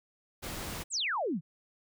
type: noise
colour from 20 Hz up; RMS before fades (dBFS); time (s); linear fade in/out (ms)
pink; -39; 0.42-0.84; 20
type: exponential sweep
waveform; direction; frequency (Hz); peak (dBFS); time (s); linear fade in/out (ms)
sine; down; 8870 to 139.5; -29; 0.9-1.41; 50
effects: none